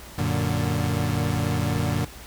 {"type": "chord", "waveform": "30% pulse", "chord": "Gb augmented", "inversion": "none", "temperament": "equal", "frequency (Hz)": [92.5, 116.54, 146.83], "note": ["Gb2", "Bb2", "D3"], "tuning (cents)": [0, 0, 0], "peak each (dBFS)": -24, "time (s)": [0.18, 2.05], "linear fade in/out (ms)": 5, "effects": ["added 60 Hz sine -45 dBFS peak until 2.26 s", "pink hiss -43 dBFS RMS until 2.26 s"]}